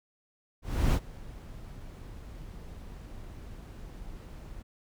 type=noise with ADSR envelope; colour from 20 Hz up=brown; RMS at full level=-22 dBFS; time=0.62-4.63 s; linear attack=320 ms; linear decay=56 ms; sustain=-22 dB; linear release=18 ms; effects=none